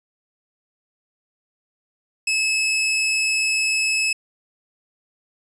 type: tone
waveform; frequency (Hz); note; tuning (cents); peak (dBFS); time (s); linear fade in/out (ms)
sawtooth; 2593; E7; -29; -15; 2.27-4.13; 5
effects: resampled to 24000 Hz